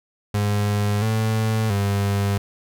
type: tone with pitch steps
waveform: 35% pulse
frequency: 103.1 / 110.3 / 100 Hz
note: G#2 / A2 / G2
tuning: -12 / +5 / +35 cents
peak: -17 dBFS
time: 0.34-2.38 s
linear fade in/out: 5 ms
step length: 680 ms
effects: none